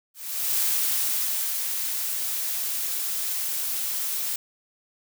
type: noise with ADSR envelope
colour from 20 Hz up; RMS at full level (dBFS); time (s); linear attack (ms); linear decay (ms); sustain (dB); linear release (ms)
blue; -23; 0.14-4.36; 450; 1000; -5; 5
effects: none